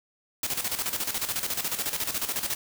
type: noise with tremolo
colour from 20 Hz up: white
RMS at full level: -28 dBFS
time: 0.43-2.55 s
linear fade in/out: 2 ms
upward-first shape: square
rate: 14 Hz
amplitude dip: 65%
effects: none